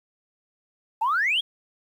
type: exponential sweep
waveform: sine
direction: up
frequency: 845 to 3398 Hz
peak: -19 dBFS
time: 1.01-1.41 s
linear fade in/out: 10 ms
effects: tanh soft clip ceiling -16 dBFS + 9-bit